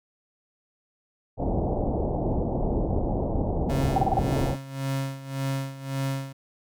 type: low-pass noise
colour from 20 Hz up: pink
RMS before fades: -26 dBFS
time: 1.37-4.57 s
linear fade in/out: 50 ms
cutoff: 810 Hz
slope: 48 dB/octave
type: tone with tremolo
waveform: 35% pulse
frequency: 135.7 Hz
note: C#3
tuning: 36 cents flat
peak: -23 dBFS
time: 3.69-6.33 s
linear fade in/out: 10 ms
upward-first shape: sine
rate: 1.8 Hz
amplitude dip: 80%
type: tone bursts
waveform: sine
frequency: 773 Hz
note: G5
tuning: 24 cents flat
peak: -19 dBFS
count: 5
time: 3.96-4.19 s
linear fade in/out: 2 ms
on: 22 ms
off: 30 ms
effects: none